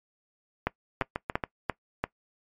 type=two click trains; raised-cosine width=0.5 ms; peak=-10 / -14 dBFS; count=5 / 4; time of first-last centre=0.67-2.04 / 1.02-1.438 s; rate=2.92 / 7.18 Hz; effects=noise-tail reverb RT60 0.1 s tail -21 dB re dry + MP3 96 kbps